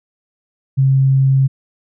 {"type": "tone", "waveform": "sine", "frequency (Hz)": 134.5, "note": "C3", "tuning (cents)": 48, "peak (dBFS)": -9, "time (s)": [0.77, 1.48], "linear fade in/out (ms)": 20, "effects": []}